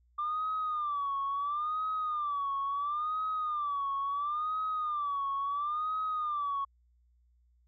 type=tone with vibrato; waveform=sine; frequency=1183 Hz; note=D6; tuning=12 cents sharp; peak=-29 dBFS; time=0.18-6.65 s; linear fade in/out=10 ms; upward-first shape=sine; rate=0.73 Hz; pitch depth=120 cents each way; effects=tanh soft clip ceiling -26 dBFS + added 60 Hz sine -64 dBFS peak until 7.67 s